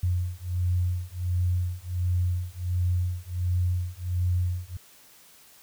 sine beating tone pair, 88.7 / 90.1 Hz, F2 / F#2, +27 / -45 cents, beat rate 1.4 Hz, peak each -27 dBFS, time 0.03-4.77 s, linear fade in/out 5 ms, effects white hiss -54 dBFS RMS until 5.62 s

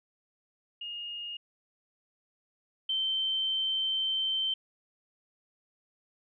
sine tone pair in turn, 2848 / 3106 Hz, F7 / G7, +33 / -17 cents, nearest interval major second, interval 150 cents, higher second, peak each -36 / -27 dBFS, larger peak second, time 0.81-1.37 / 2.89-4.54 s, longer second, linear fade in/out 5 ms, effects none

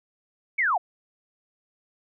sine linear sweep, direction down, 2303 to 641 Hz, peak -20 dBFS, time 0.58-0.78 s, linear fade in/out 10 ms, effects none

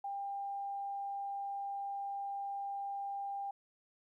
sine tone, 797 Hz, G5, 28 cents sharp, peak -37 dBFS, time 0.04-3.51 s, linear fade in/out 5 ms, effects 13-bit

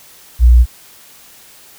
sine tone, 60.1 Hz, B1, 46 cents flat, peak -3 dBFS, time 0.39-0.66 s, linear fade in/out 50 ms, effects white hiss -42 dBFS RMS until 1.78 s

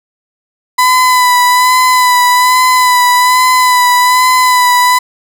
35% pulse tone with vibrato, 1000 Hz, B5, 21 cents sharp, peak -4 dBFS, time 0.78-4.99 s, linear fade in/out 10 ms, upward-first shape sine, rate 1.2 Hz, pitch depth 25 cents each way, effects none

